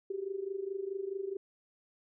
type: tone with amplitude modulation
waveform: sine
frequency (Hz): 390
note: G4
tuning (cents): -9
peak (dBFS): -31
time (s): 0.1-1.37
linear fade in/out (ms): 5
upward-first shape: sine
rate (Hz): 24.7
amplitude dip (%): 80
effects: none